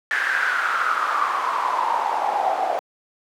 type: noise with band-pass filter sweep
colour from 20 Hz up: pink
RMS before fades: -22 dBFS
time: 0.11-2.79 s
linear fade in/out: 0 ms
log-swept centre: 1700 to 700 Hz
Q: 7.6
effects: high-pass 400 Hz 12 dB/octave